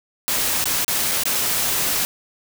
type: noise with dropouts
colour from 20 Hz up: white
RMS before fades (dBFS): -21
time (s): 0.28-2.05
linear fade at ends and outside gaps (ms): 0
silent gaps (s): 0.641-0.656 / 0.846-0.88 / 1.113-1.117 / 1.235-1.255
effects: none